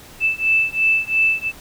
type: beating tone pair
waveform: sine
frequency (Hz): 2637 / 2639.9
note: E7 / E7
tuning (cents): 0 / +2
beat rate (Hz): 2.9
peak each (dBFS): -18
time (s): 0.2-1.52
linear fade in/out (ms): 50
effects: pink hiss -42 dBFS RMS until 1.6 s